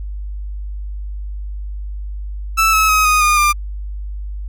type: tone with pitch steps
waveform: 30% pulse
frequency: 1318.5 / 1292.9 / 1267.7 / 1243.1 / 1218.9 / 1195.2 Hz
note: E6 / E6 / D#6 / D#6 / D#6 / D6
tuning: 0 / -34 / +32 / -2 / -36 / +30 cents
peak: -8 dBFS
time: 2.57-3.53 s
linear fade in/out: 20 ms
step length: 160 ms
effects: added 50 Hz sine -23 dBFS peak until 4.48 s